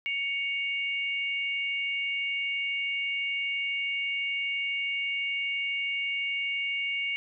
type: tone pair together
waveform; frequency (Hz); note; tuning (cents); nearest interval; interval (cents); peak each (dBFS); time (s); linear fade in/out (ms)
sine; 2227 / 2806; C#7 / F7; +7 / +8; major third; 401; -29 / -33; 0.06-7.16; 0
effects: none